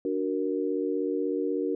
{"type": "chord", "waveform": "sine", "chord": "D augmented", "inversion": "none", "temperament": "equal", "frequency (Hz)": [293.7, 370, 466.2], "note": ["D4", "F#4", "A#4"], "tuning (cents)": [0, 0, 0], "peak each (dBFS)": -30, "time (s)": [0.05, 1.75], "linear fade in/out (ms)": 2, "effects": []}